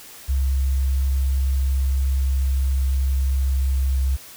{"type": "tone with pitch glide", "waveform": "sine", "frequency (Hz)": [67, 66.54], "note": ["C2", "C2"], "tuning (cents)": [42, 30], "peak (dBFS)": -17, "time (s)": [0.28, 4.17], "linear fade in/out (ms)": 20, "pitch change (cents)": -12, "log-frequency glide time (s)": [0.79, 3.94], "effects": ["white hiss -42 dBFS RMS until 4.36 s"]}